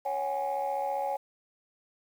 sine chord, C# suspended fourth, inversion none, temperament equal with one note detuned, 554.4 / 755.5 / 830.6 Hz, C#5 / F#5 / G#5, 0 / +36 / 0 cents, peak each -32 / -34 / -30 dBFS, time 0.05-1.17 s, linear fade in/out 10 ms, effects tanh soft clip ceiling -23 dBFS + 9-bit

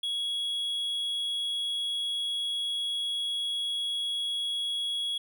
triangle tone, 3336 Hz, G#7, 7 cents sharp, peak -27 dBFS, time 0.03-5.18 s, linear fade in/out 5 ms, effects none

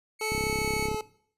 sawtooth tone, 2217 Hz, C#7, in tune, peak -27 dBFS, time 0.19-0.9 s, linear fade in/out 50 ms
25% pulse tone with pitch glide, 433.7 to 431 Hz, A4 to A4, -25 to -36 cents, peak -27 dBFS, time 0.21-1.01 s, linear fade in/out 2 ms, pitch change -11 cents, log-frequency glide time 0.35-0.76 s
click train, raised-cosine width 3 ms, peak -20 dBFS, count 22, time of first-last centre 0.32-0.945 s, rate 33.6 Hz
effects noise-tail reverb RT60 0.6 s tail -19 dB re dry + resampled to 32000 Hz

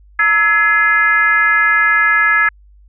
sine tone with frequency modulation, 1690 Hz, G#6, 30 cents sharp, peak -9 dBFS, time 0.19-2.49 s, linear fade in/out 5 ms, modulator 384 Hz, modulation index 0.99, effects added 50 Hz sine -42 dBFS peak until 2.88 s

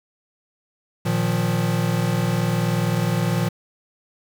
square chord, Bb suspended fourth, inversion none, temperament equal with one note detuned, 116.54 / 155.56 / 175.73 Hz, Bb2 / Eb3 / F3, 0 / 0 / +11 cents, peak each -24 / -26 / -24 dBFS, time 1.05-3.49 s, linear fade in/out 10 ms, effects 7-bit

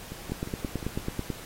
two click trains, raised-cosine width 3 ms, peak -24 / -16 dBFS, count 5 / 10, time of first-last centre 0.12-0.828 / 0.32-1.303 s, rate 5.65 / 9.16 Hz, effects pink hiss -44 dBFS RMS until 1.45 s + AAC 48 kbps

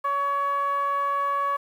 10% pulse tone with low-pass filter, 563 Hz, C#5, 27 cents sharp, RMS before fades -25 dBFS, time 0.04-1.57 s, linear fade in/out 10 ms, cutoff 1200 Hz, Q 5.3, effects 9-bit

